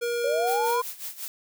square tone, 475.1 Hz, A#4, 33 cents sharp, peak -26 dBFS, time 0.01-0.82 s, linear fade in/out 20 ms
sine linear sweep, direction up, 533 to 1033 Hz, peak -24 dBFS, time 0.24-0.82 s, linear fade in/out 5 ms
blue noise with tremolo, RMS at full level -34 dBFS, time 0.47-1.28 s, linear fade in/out 0 ms, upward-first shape sine, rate 5.5 Hz, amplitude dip 80%
effects none

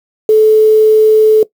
sine tone with quantisation, 433.8 Hz, A4, 25 cents flat, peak -3 dBFS, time 0.29-1.43 s, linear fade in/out 2 ms, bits 5, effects noise-tail reverb RT60 0.1 s tail -18 dB re dry

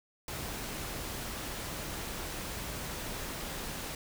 pink noise, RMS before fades -39 dBFS, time 0.28-3.95 s, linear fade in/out 2 ms, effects none

